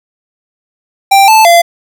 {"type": "tone with pitch steps", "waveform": "square", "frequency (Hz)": [786, 877, 685], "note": ["G5", "A5", "F5"], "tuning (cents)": [4, -6, -34], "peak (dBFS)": -3, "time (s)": [1.11, 1.62], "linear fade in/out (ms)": 10, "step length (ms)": 170, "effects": []}